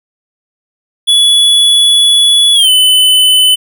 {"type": "tone with pitch glide", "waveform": "square", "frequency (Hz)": [3407, 3018], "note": ["G#7", "F#7"], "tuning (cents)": [44, 34], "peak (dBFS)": -5, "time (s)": [1.07, 3.56], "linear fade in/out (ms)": 20, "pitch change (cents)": -210, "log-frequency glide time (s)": [2.54, 2.69], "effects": []}